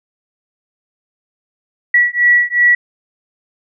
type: beating tone pair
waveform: sine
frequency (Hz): 1937 / 1939.7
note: B6 / B6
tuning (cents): -34 / -32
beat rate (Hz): 2.7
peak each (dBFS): -12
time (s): 1.94-2.75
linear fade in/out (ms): 5
effects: none